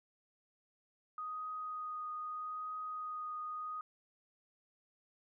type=tone with vibrato; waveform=sine; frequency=1244.5 Hz; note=D#6; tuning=in tune; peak=-39 dBFS; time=1.18-3.81 s; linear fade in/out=2 ms; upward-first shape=triangle; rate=0.79 Hz; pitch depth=13 cents each way; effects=none